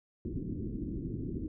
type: low-pass noise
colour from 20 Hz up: white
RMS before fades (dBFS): -37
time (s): 0.25-1.48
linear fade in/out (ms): 2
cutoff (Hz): 350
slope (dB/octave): 48
effects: none